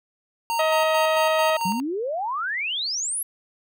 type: tone with tremolo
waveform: square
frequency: 924 Hz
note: A#5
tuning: 16 cents flat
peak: -23 dBFS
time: 0.5-1.8 s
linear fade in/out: 0 ms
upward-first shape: square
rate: 4.5 Hz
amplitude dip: 50%
type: harmonic tone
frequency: 633 Hz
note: D#5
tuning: 30 cents sharp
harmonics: 1 / 2 / 3 / 4 / 5 / 6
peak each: -20 / -26 / -30 / -32 / -34 / -36 dBFS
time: 0.59-1.57 s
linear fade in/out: 5 ms
type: exponential sweep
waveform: sine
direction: up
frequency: 174.61 to 11560 Hz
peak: -24 dBFS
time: 1.65-3.23 s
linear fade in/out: 5 ms
effects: none